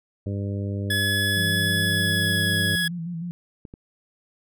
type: harmonic tone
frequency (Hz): 100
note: G2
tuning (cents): +35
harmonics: 1 / 2 / 3 / 4 / 5 / 6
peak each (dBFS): -26 / -32 / -36 / -38 / -40 / -42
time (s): 0.26-2.76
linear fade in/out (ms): 5
type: tone with pitch glide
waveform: 25% pulse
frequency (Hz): 1700 to 1677.6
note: G#6 to G#6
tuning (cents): +40 to +17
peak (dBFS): -18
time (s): 0.9-2.88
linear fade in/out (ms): 5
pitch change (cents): -23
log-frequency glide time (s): 1.64-2.57
type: tone with vibrato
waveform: sine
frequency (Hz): 170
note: F3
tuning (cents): -46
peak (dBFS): -28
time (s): 1.37-3.31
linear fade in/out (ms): 0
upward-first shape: square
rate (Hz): 6.5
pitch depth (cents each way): 54
type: clicks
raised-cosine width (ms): 3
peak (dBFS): -27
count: 2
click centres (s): 3.652 / 3.739
effects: none